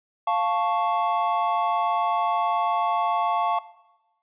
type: chord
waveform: triangle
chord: F augmented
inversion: none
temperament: equal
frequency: 698.5 / 880 / 1108.7 Hz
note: F5 / A5 / C#6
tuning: 0 / 0 / 0 cents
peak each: -23 dBFS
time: 0.27-3.59 s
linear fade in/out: 5 ms
effects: noise-tail reverb RT60 1.0 s tail -18 dB re dry + resampled to 8000 Hz